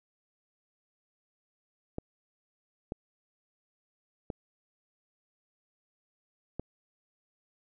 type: clicks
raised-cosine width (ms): 2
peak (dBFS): -21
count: 4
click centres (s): 1.984 / 2.921 / 4.302 / 6.596
effects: none